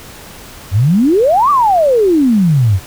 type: exponential two-way sweep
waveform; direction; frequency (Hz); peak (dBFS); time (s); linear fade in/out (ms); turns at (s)
sine; up then down; 87.31 to 1203 to 87.31; -7; 0.71-2.8; 50; 1.5
effects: pink hiss -34 dBFS RMS until 2.86 s